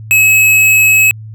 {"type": "tone", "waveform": "square", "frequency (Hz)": 2571, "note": "E7", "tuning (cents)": -44, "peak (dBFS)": -6, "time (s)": [0.11, 1.11], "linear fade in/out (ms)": 0, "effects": ["added 109 Hz sine -26 dBFS peak until 1.34 s"]}